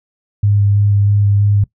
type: tone with vibrato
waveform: sine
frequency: 101.8 Hz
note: G#2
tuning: 34 cents flat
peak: -9 dBFS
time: 0.43-1.64 s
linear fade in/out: 5 ms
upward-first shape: square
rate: 3.1 Hz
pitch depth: 10 cents each way
effects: noise-tail reverb RT60 0.1 s tail -19 dB re dry